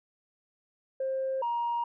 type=tone pair in turn; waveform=sine; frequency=530 / 944.4 Hz; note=C5 / A#5; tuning=+22 / +22 cents; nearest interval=minor seventh; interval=1000 cents; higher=second; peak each=-27 / -26 dBFS; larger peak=second; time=1-1.42 / 1.42-1.84 s; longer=neither; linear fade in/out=5 ms; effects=tanh soft clip ceiling -24 dBFS